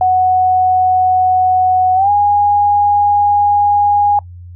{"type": "tone with pitch glide", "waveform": "sine", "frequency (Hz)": [740, 821.1], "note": ["F#5", "G#5"], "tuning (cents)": [0, -20], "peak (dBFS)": -8, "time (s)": [0.01, 4.19], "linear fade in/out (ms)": 2, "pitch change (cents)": 180, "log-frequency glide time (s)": [1.95, 2.1], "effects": ["noise-tail reverb RT60 0.1 s tail -24 dB re dry", "added 88 Hz sine -30 dBFS peak until 4.55 s"]}